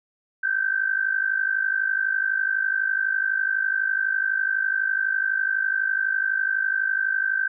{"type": "tone with amplitude modulation", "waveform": "sine", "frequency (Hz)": 1555, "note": "G6", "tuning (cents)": -14, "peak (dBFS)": -17, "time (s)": [0.43, 7.48], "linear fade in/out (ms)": 10, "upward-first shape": "sine", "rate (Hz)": 52, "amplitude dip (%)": 80, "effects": []}